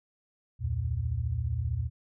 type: tone cluster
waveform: sine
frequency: 67.7 / 82.6 / 116.4 Hz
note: C#2 / E2 / A#2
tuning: -40 / +4 / -2 cents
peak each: -35 / -31 / -31 dBFS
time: 0.59-1.9 s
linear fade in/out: 50 ms
effects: none